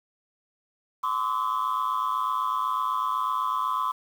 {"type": "tone cluster", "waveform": "sine", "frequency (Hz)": [1031, 1139, 1281], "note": ["C6", "C#6", "E6"], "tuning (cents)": [-26, 47, -50], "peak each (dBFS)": [-25, -27, -30], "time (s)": [1.03, 3.92], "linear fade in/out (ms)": 10, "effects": ["tanh soft clip ceiling -20 dBFS", "8-bit"]}